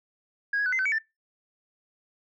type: tone with pitch steps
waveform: sine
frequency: 1644 / 1664 / 1495 / 2065 / 1527 / 2271 / 1776 Hz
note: G#6 / G#6 / F#6 / C7 / G6 / C#7 / A6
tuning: -18 / +3 / +17 / -23 / -46 / +41 / +16 cents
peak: -22 dBFS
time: 0.53-0.985 s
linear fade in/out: 5 ms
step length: 65 ms
effects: noise-tail reverb RT60 0.2 s tail -22 dB re dry + tanh soft clip ceiling -20 dBFS